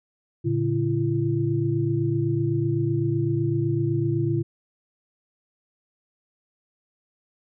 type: tone cluster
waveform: sine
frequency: 114.6 / 142.5 / 338.5 Hz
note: A#2 / C#3 / E4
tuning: -29 / +48 / +46 cents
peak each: -25 dBFS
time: 0.44-4.43 s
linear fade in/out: 20 ms
effects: none